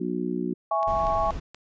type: harmonic tone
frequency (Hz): 60.7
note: B1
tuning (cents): -29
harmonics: 3 / 4 / 5 / 6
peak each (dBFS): -31 / -31 / -31 / -31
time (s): 0-0.54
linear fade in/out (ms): 10
type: chord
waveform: sine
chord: C# minor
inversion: first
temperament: equal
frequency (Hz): 659.3 / 830.6 / 1108.7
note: E5 / G#5 / C#6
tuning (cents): 0 / 0 / 0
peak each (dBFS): -26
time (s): 0.71-1.31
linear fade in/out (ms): 5
type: click train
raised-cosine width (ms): 0.2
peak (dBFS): -25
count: 4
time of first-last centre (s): 0.83-1.546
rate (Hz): 4.19
type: noise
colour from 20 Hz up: brown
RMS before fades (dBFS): -33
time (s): 0.87-1.4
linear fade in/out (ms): 10
effects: resampled to 16000 Hz